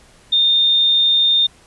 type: tone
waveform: sine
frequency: 3636 Hz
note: A#7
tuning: 44 cents flat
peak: -11 dBFS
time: 0.32-1.47 s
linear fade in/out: 10 ms
effects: pink hiss -49 dBFS RMS until 1.66 s + resampled to 24000 Hz

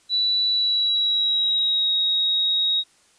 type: tone with pitch glide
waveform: sine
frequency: 3952 to 3782 Hz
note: B7 to A#7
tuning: 0 to +24 cents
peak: -18 dBFS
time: 0.09-2.84 s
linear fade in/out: 50 ms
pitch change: -76 cents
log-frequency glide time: 0.49-1.91 s
effects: white hiss -58 dBFS RMS until 3.18 s + resampled to 22050 Hz

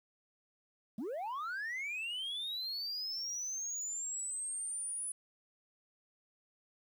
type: linear sweep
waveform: sine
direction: up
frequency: 190 to 9980 Hz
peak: -34 dBFS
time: 0.98-5.12 s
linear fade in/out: 5 ms
effects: tanh soft clip ceiling -36 dBFS + 11-bit

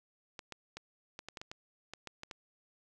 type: clicks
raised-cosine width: 0.2 ms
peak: -26 dBFS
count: 12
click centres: 0.392 / 0.523 / 0.77 / 1.191 / 1.286 / 1.372 / 1.415 / 1.515 / 1.936 / 2.073 / 2.234 / 2.312 s
effects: none

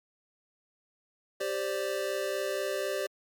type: chord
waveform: square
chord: G suspended fourth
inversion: none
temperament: equal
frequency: 392 / 523.3 / 587.3 Hz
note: G4 / C5 / D5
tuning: 0 / 0 / 0 cents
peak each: -35 / -36 / -34 dBFS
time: 1.4-3.07 s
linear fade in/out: 10 ms
effects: MP3 96 kbps

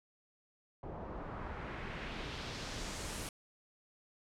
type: noise with low-pass filter sweep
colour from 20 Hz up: pink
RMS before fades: -43 dBFS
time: 0.83-3.29 s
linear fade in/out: 2 ms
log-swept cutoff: 690 to 11000 Hz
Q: 1.3
effects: none

